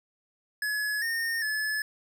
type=tone with pitch steps; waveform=square; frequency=1698 / 1834 / 1721 Hz; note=G#6 / A#6 / A6; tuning=+38 / -29 / -39 cents; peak=-28 dBFS; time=0.62-1.82 s; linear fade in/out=2 ms; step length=400 ms; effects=none